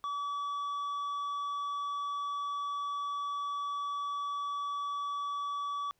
sine tone with tanh clipping, 1145 Hz, D6, 44 cents flat, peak -34 dBFS, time 0.04-5.91 s, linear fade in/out 0 ms, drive 6 dB, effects pink hiss -75 dBFS RMS until 5.99 s

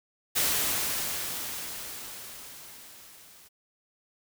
white noise with level ramp, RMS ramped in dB -25 to -54 dBFS, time 0.35-3.49 s, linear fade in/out 20 ms, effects none

